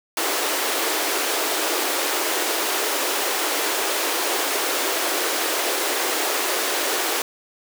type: high-pass noise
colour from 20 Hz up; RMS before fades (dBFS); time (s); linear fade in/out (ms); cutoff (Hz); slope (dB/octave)
pink; -23; 0.17-7.22; 2; 310; 48
effects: none